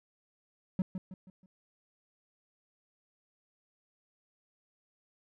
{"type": "tone with echo", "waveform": "triangle", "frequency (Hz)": 186, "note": "F#3", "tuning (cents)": 9, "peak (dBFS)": -24, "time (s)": [0.79, 0.82], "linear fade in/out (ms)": 2, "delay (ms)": 160, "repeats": 4, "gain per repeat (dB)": -8, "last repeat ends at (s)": 1.46, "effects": []}